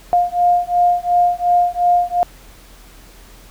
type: beating tone pair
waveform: sine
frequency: 705 / 707.8 Hz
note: F5 / F5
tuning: +16 / +23 cents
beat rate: 2.8 Hz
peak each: -15 dBFS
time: 0.13-2.23 s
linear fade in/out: 0 ms
effects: added 42 Hz sine -42 dBFS peak until 3.5 s + pink hiss -45 dBFS RMS until 3.5 s